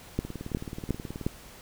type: two click trains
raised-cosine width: 3 ms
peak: -23 / -13 dBFS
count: 19 / 4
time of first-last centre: 0.25-1.213 / 0.19-1.265 s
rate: 18.7 / 2.79 Hz
effects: pink hiss -49 dBFS RMS until 1.61 s